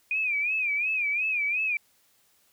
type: tone with vibrato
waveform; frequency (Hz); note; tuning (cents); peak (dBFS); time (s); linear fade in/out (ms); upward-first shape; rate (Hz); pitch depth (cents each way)
sine; 2437; D#7; -37; -24; 0.11-1.77; 2; sine; 2.8; 120
effects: white hiss -65 dBFS RMS until 2.52 s